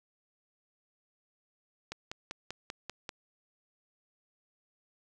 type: click train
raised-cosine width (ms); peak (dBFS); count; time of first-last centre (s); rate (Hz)
0.2; -21; 7; 1.92-3.092; 5.12
effects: none